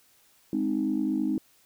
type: chord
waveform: sine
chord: Ab major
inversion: none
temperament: equal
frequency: 207.7 / 261.6 / 311.1 Hz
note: Ab3 / C4 / Eb4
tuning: 0 / 0 / 0 cents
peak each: -30 / -28 / -27 dBFS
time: 0.53-1.38 s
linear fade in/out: 2 ms
effects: tanh soft clip ceiling -16 dBFS + white hiss -62 dBFS RMS until 1.65 s